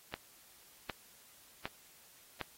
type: click train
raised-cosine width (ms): 0.3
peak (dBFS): -21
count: 4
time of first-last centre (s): 0.14-2.413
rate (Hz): 1.32
effects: white hiss -61 dBFS RMS until 2.57 s + AAC 48 kbps

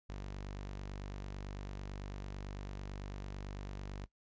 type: tone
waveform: sawtooth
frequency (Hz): 49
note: G1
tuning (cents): 0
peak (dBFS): -38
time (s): 0.09-4.06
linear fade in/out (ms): 10
effects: noise-tail reverb RT60 0.1 s tail -18 dB re dry + resampled to 16000 Hz

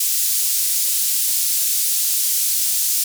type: band-pass noise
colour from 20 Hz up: white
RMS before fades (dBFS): -19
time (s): 0-3.04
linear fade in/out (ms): 5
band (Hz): 5400 to 16000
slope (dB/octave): 12
effects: none

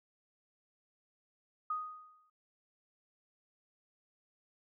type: tone with exponential decay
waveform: sine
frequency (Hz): 1244.5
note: D#6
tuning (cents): 0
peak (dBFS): -31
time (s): 1.7-2.3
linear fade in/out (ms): 5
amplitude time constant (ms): 130
effects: none

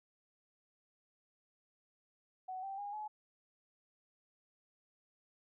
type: tone with pitch steps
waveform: sine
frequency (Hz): 747 / 780.1 / 814.6 / 850.7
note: F#5 / G5 / G#5 / G#5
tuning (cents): +16 / -9 / -34 / +41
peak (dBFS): -40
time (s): 2.48-3.08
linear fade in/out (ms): 10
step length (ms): 150
effects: none

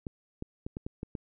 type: clicks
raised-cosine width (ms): 3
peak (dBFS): -23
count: 7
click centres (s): 0.068 / 0.424 / 0.665 / 0.769 / 0.865 / 1.031 / 1.152
effects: none

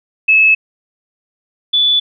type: tone pair in turn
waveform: sine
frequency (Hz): 2596 / 3465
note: E7 / A7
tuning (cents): -27 / -27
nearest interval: perfect fourth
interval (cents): 500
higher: second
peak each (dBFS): -6 / -9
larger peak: first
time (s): 0.28-0.55 / 1.73-2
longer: neither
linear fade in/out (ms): 10
effects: none

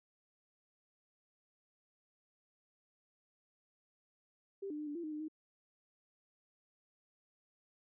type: tone with pitch steps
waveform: sine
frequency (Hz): 393.6 / 299 / 302 / 292.3 / 341.1 / 308.7 / 302.3 / 311.9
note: G4 / D4 / D4 / D4 / F4 / D#4 / D#4 / D#4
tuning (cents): +7 / +31 / +48 / -8 / -41 / -14 / -50 / +4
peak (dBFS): -39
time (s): 4.62-5.284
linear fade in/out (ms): 10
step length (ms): 83
effects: none

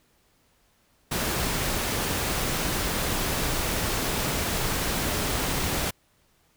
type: noise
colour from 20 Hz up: pink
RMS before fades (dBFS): -27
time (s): 1.11-5.91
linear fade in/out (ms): 10
effects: pink hiss -65 dBFS RMS until 6.56 s

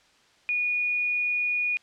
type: tone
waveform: sine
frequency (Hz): 2453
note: D#7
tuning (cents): -25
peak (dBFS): -23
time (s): 0.49-1.77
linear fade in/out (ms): 0
effects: white hiss -60 dBFS RMS until 1.82 s + low-pass 5000 Hz 12 dB/octave

